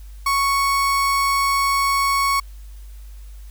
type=tone; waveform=35% pulse; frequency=1108.7 Hz; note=C#6; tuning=in tune; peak=-15 dBFS; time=0.26-2.4 s; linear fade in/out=5 ms; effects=added 50 Hz sine -35 dBFS peak until 3.5 s + white hiss -54 dBFS RMS until 3.5 s